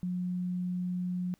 sine tone, 180 Hz, F#3, 47 cents flat, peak -30 dBFS, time 0.03-1.34 s, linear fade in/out 0 ms, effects pink hiss -69 dBFS RMS until 1.39 s

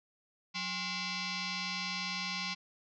sine tone with frequency modulation, 1064 Hz, C6, 29 cents sharp, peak -34 dBFS, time 0.54-2.55 s, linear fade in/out 20 ms, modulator 623 Hz, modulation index 7, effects none

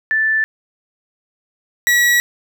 sine / 40% pulse tone pair in turn, 1760 / 1928.3 Hz, A6 / B6, 0 / -42 cents, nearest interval major second, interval 158 cents, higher second, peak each -13 / -10 dBFS, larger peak second, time 0.11-0.44 / 1.87-2.2 s, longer neither, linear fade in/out 0 ms, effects none

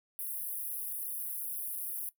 pink high-pass noise, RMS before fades -38 dBFS, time 0.19-2.09 s, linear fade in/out 0 ms, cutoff 10000 Hz, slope 96 dB/octave, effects noise-tail reverb RT60 0.1 s tail -17 dB re dry

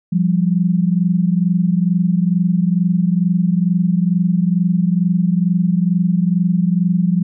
sine tone pair together, 173 / 195.24 Hz, F3 / G3, -16 / -7 cents, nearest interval major second, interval 209 cents, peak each -14 / -17 dBFS, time 0.12-7.23 s, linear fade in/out 10 ms, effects none

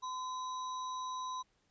sine tone with sample-and-hold, 1020 Hz, C6, 44 cents flat, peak -37 dBFS, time 0.02-1.43 s, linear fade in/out 20 ms, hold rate 4900 Hz, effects pink hiss -75 dBFS RMS until 1.7 s + resampled to 16000 Hz

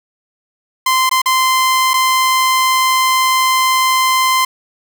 sawtooth tone with dropouts, 1038 Hz, C6, 14 cents flat, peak -7 dBFS, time 0.86-4.45 s, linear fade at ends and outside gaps 5 ms, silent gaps 1.094-1.112 / 1.218-1.258 / 1.935-1.939 s, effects none

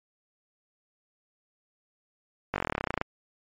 slowing click train, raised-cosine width 0.5 ms, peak -12 dBFS, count 18, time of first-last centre 2.54-3.014 s, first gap 20 ms, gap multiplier 1.04, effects MP3 64 kbps

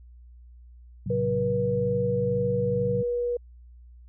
sine chord, F# diminished, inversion first, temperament just, 111 / 133.2 / 185 Hz, A2 / C3 / F#3, +16 / +31 / 0 cents, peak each -31 / -31 / -31 dBFS, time 1.06-3.03 s, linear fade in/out 5 ms
sine tone, 483 Hz, B4, 39 cents flat, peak -24 dBFS, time 1.1-3.37 s, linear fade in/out 5 ms
effects added 60 Hz sine -46 dBFS peak until 4.08 s

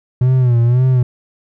triangle tone with vibrato, 123.47 Hz, B2, in tune, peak -7 dBFS, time 0.21-1.03 s, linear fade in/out 5 ms, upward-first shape sine, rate 1.9 Hz, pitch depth 91 cents each way, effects none

